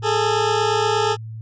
20% pulse tone pair together, 415.3 / 443.8 Hz, G#4 / A4, 0 / +15 cents, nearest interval minor second, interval 115 cents, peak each -15 dBFS, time 0.02-1.17 s, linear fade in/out 50 ms, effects added 111 Hz sine -30 dBFS peak until 1.41 s + resampled to 16000 Hz

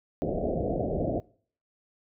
white low-pass noise, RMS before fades -29 dBFS, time 0.22-1.2 s, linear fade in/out 0 ms, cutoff 700 Hz, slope 96 dB/octave, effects noise-tail reverb RT60 0.5 s tail -23 dB re dry

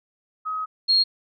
sine tone pair in turn, 1267 / 4262 Hz, D#6 / C8, +31 / +31 cents, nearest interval octave + major sixth, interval 2100 cents, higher second, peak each -25 / -15 dBFS, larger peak second, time 0.45-0.66 / 0.88-1.04 s, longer first, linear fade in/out 20 ms, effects none

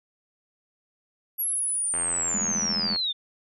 sine linear sweep, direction down, 11510 to 3520 Hz, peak -24 dBFS, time 1.38-3.13 s, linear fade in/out 20 ms
click train, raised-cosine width 0.5 ms, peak -20 dBFS, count 88, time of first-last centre 1.94-2.96 s, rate 85.3 Hz
sine tone bursts, 207.7 Hz, G#3, in tune, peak -29 dBFS, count 9, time 2.34-2.942 s, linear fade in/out 5 ms, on 42 ms, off 28 ms
effects none

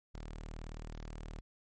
sawtooth tone, 38.89 Hz, D#1, in tune, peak -39 dBFS, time 0.14-1.41 s, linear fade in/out 10 ms, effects MP3 32 kbps

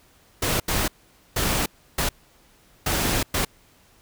pink noise bursts at uneven times, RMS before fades -23 dBFS, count 6, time 0.42-0.6 / 0.68-0.88 / 1.36-1.66 / 1.98-2.09 / 2.86-3.23 / 3.34-3.45 s, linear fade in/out 5 ms, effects pink hiss -57 dBFS RMS until 4.01 s

